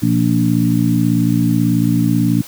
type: harmonic tone with a mistuned harmonic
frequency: 58.27 Hz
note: A#1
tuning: in tune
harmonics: 2 / 3 / 4 / 5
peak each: -17 / -17 / -17 / -17 dBFS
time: 0.02-2.42 s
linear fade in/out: 10 ms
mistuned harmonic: 2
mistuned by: +56 cents
effects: white hiss -36 dBFS RMS until 2.47 s